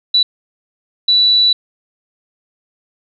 sine tone bursts at uneven times, 3951 Hz, B7, in tune, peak -8 dBFS, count 2, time 0.14-0.23 / 1.08-1.53 s, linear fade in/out 5 ms, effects none

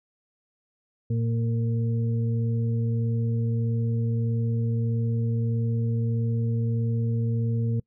harmonic tone, 115.2 Hz, A#2, 20 cents flat, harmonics 1 / 2 / 4, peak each -23 / -31 / -36 dBFS, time 1.1-7.8 s, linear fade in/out 5 ms, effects noise-tail reverb RT60 0.1 s tail -26 dB re dry

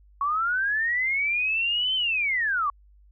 sine linear two-way sweep, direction up then down, 1100 to 3100 to 1100 Hz, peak -22 dBFS, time 0.21-2.7 s, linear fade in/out 2 ms, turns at 1.95 s, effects added 50 Hz sine -52 dBFS peak until 3.11 s

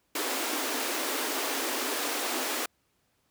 pink high-pass noise, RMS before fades -31 dBFS, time 0.15-2.66 s, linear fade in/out 5 ms, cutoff 250 Hz, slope 96 dB/octave, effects pink hiss -72 dBFS RMS until 3.3 s + high-pass 60 Hz 12 dB/octave

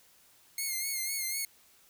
5% pulse tone with vibrato, 2148 Hz, C7, 45 cents sharp, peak -22 dBFS, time 0.58-1.45 s, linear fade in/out 2 ms, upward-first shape sine, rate 4 Hz, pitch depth 55 cents each way, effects white hiss -62 dBFS RMS until 1.89 s

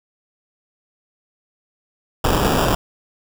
pink noise with sample-and-hold, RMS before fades -17 dBFS, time 2.24-2.75 s, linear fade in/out 5 ms, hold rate 2100 Hz, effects none

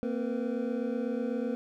triangle tone cluster, 231.2 / 259.1 / 464.4 / 501 Hz, A#3 / C4 / A#4 / B4, -14 / -17 / -7 / +25 cents, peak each -31 / -33 / -35 / -34 dBFS, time 0.03-1.55 s, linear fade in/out 0 ms, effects none

